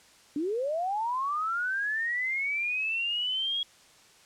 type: linear sweep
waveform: sine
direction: up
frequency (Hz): 277.2 to 3321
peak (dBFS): -27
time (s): 0.36-3.63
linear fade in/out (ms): 2
effects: white hiss -57 dBFS RMS until 4.25 s + low-pass 8000 Hz 12 dB/octave